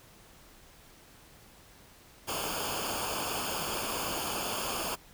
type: noise with comb filter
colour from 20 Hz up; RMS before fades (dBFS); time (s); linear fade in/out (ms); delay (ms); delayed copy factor
pink; -34; 2.27-4.96; 20; 0.51; -0.8
effects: pink hiss -56 dBFS RMS until 5.13 s